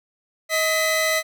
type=tone pair together; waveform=sawtooth; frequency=632.4 / 2011 Hz; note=D#5 / B6; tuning=+28 / +31 cents; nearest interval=octave + minor sixth; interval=2003 cents; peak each=-18 dBFS; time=0.49-1.23 s; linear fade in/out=50 ms; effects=none